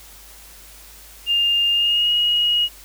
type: tone with pitch glide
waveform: sine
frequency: 2809 to 2888 Hz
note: F7 to F#7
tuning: +9 to -43 cents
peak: -15 dBFS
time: 1.26-2.69 s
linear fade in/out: 50 ms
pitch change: +48 cents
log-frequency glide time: 1.72-2.12 s
effects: added 50 Hz sine -47 dBFS peak until 2.84 s + white hiss -44 dBFS RMS until 2.84 s